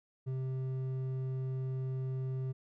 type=tone with hard clipping; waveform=sine; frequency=130.81 Hz; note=C3; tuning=in tune; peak=-35 dBFS; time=0.26-2.53 s; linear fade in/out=20 ms; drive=6 dB; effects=none